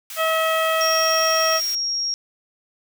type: high-pass noise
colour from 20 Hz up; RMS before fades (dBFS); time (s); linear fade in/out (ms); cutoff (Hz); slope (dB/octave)
white; -34; 0.1-1.75; 2; 1400; 12
type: harmonic tone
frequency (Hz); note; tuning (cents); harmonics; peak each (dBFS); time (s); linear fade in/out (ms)
643; E5; -43; 1 / 2 / 3 / 4 / 5; -21 / -22 / -27 / -29 / -29; 0.16-1.61; 50
type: tone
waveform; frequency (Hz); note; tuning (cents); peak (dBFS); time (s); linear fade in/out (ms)
sine; 5588; F8; 0; -21; 0.81-2.14; 0
effects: none